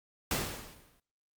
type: noise with exponential decay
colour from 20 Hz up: pink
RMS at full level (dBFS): -29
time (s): 0.31-1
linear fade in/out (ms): 2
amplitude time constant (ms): 150
effects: noise-tail reverb RT60 0.5 s tail -24 dB re dry + Opus 48 kbps